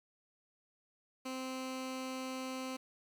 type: tone with notch filter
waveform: 15% pulse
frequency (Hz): 260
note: C4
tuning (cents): -11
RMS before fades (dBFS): -41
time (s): 1.25-2.77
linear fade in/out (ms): 10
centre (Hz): 680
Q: 1.7
effects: low-pass 10000 Hz 12 dB/octave + 10-bit